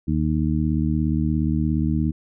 harmonic tone, 77.1 Hz, D#2, 15 cents flat, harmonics 1 / 2 / 3 / 4, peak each -24 / -23 / -24 / -26 dBFS, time 0.07-2.12 s, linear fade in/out 20 ms, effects none

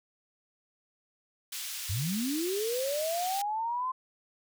pink high-pass noise, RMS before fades -38 dBFS, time 1.52-3.42 s, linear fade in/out 5 ms, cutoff 3100 Hz, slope 12 dB/octave
sine linear sweep, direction up, 82.41 to 1046.5 Hz, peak -29 dBFS, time 1.89-3.92 s, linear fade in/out 10 ms
effects none

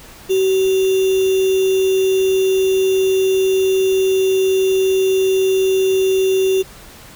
sine tone with sample-and-hold, 380 Hz, F#4, 46 cents sharp, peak -12 dBFS, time 0.29-6.63 s, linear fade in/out 20 ms, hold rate 3150 Hz, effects pink hiss -40 dBFS RMS until 7.15 s

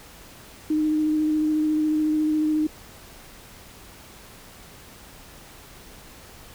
sine tone with vibrato, 307.6 Hz, D#4, 20 cents flat, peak -19 dBFS, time 0.7-2.67 s, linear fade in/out 5 ms, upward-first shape square, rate 14 Hz, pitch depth 11 cents each way, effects pink hiss -46 dBFS RMS until 6.54 s

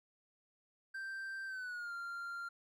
triangle tone with pitch glide, 1568 to 1388.9 Hz, G6 to F6, 0 to -10 cents, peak -39 dBFS, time 0.94-2.49 s, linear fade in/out 10 ms, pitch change -210 cents, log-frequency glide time 1.46-1.93 s, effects none

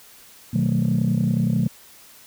sine chord, B dominant seventh, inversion none, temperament just, 123.47 / 154.34 / 185.21 / 222.2 Hz, B2 / D#3 / F#3 / A3, 0 / -14 / +2 / +17 cents, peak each -22 dBFS, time 0.53-1.68 s, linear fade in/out 10 ms, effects tanh soft clip ceiling -12 dBFS + white hiss -48 dBFS RMS until 2.26 s

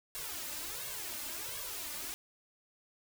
white noise with flanger, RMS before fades -41 dBFS, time 0.15-2.14 s, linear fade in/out 0 ms, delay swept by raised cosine 1.8 to 3.4 ms, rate 1.4 Hz, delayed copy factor +0.9, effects none

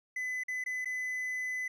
triangle tone with dropouts, 2010 Hz, B6, 30 cents sharp, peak -31 dBFS, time 0.16-1.68 s, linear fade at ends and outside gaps 5 ms, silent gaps 0.436-0.482 / 0.64-0.661 / 0.847-0.856 s, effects none

